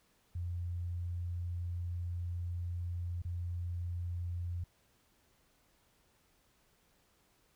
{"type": "tone with dropouts", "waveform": "sine", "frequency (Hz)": 87.31, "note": "F2", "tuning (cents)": 0, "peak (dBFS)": -35, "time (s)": [0.35, 4.64], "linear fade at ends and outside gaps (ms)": 5, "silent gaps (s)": [3.22, 3.249], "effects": ["pink hiss -71 dBFS RMS until 7.55 s"]}